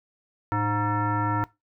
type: tone with frequency modulation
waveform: sine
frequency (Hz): 523.3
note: C5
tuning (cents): 0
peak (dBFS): -22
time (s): 0.52-1.44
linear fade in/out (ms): 0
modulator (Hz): 414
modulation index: 2.2
effects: noise-tail reverb RT60 0.2 s tail -20 dB re dry